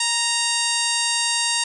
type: harmonic tone with a mistuned harmonic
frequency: 930 Hz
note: A#5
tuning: 4 cents flat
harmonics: 1 / 2 / 3 / 4 / 5 / 6 / 7 / 8 / 9 / 10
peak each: -29 / -29 / -27 / -27 / -26 / -31 / -31 / -29 / -29 / -30 dBFS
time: 0-1.64 s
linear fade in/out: 5 ms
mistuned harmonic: 1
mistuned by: +19 cents
effects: none